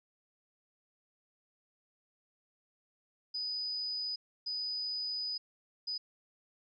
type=tone bursts at uneven times; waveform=sine; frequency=4978 Hz; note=D#8; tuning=in tune; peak=-34 dBFS; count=3; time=3.34-4.16 / 4.46-5.38 / 5.87-5.98 s; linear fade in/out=10 ms; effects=none